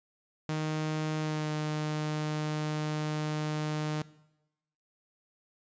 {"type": "tone with pitch glide", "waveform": "sawtooth", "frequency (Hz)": [155.2, 152.71], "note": ["D#3", "D#3"], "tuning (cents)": [-4, -32], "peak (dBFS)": -26, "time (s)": [0.49, 4.02], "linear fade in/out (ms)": 0, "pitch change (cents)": -28, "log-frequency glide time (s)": [1.19, 1.5], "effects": ["noise-tail reverb RT60 0.9 s tail -19 dB re dry", "resampled to 16000 Hz"]}